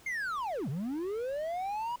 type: linear two-way sweep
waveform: triangle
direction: down then up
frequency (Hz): 2159 to 122.7 to 982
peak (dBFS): -30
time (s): 0.06-1.96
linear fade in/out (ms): 5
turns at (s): 0.69
effects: pink hiss -58 dBFS RMS until 2 s